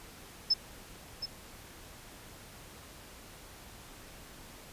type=tone with echo; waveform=sine; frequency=5250 Hz; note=E8; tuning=8 cents flat; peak=-22 dBFS; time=0.5-0.54 s; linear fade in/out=10 ms; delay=720 ms; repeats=1; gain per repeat=-11 dB; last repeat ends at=1.26 s; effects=pink hiss -51 dBFS RMS until 4.72 s + resampled to 32000 Hz